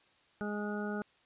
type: harmonic tone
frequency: 207.7 Hz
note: G#3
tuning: in tune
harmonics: 1 / 2 / 3 / 4 / 6 / 7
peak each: -36 / -40 / -45 / -46 / -48 / -43 dBFS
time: 0.41-1.02 s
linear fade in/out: 0 ms
effects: white hiss -67 dBFS RMS until 1.25 s + resampled to 8000 Hz